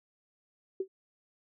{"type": "tone with exponential decay", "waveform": "sine", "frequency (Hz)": 382, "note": "G4", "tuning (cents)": -45, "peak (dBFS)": -26, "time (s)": [0.8, 0.88], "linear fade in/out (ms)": 5, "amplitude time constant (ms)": 17, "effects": []}